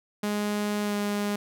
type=tone with pitch glide; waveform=sawtooth; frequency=207.7 to 205.3 Hz; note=G#3 to G#3; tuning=0 to -20 cents; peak=-22 dBFS; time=0.23-1.36 s; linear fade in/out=5 ms; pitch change=-20 cents; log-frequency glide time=0.82-0.95 s; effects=none